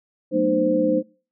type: tone cluster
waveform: sine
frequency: 185.2 / 221.1 / 243.5 / 305.5 / 519 Hz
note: F#3 / A3 / B3 / D#4 / C5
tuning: +2 / +9 / -24 / -32 / -14 cents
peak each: -28 / -27 / -29 / -21 / -20 dBFS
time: 0.31-1.03 s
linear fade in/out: 50 ms
effects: noise-tail reverb RT60 0.4 s tail -26 dB re dry